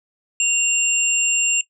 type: tone pair together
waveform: sine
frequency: 2772 / 7400 Hz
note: F7 / A#8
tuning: -14 / -14 cents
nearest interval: octave + perfect fourth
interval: 1700 cents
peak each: -18 dBFS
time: 0.4-1.61 s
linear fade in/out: 2 ms
effects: noise-tail reverb RT60 0.1 s tail -20 dB re dry